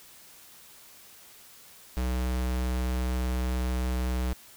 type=tone; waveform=square; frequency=62.7 Hz; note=B1; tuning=27 cents sharp; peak=-27 dBFS; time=1.97-4.33 s; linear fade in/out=0 ms; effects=white hiss -52 dBFS RMS until 4.56 s